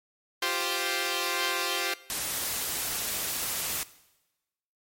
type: chord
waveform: 5% pulse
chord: F suspended second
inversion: none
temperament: equal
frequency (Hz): 349.2 / 392 / 523.3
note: F4 / G4 / C5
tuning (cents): 0 / 0 / 0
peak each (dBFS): -20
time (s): 0.42-1.94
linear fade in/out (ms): 5
type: noise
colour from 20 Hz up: white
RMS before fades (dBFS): -31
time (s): 2.1-3.83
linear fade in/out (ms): 0
effects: noise-tail reverb RT60 1.0 s tail -18 dB re dry + MP3 64 kbps